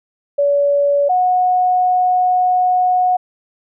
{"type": "tone pair in turn", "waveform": "sine", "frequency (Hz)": [570, 730.5], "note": ["C#5", "F#5"], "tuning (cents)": [48, -22], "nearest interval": "major third", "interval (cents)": 430, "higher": "second", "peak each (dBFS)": -11, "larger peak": "neither", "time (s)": [[0.38, 1.09], [1.09, 3.17]], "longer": "second", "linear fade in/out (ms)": 10, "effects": []}